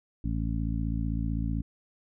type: harmonic tone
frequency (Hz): 55.7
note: A1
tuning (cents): +22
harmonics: 1 / 2 / 3 / 4 / 5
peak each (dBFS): -30 / -33 / -35 / -36 / -37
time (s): 0.24-1.62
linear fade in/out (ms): 5
effects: none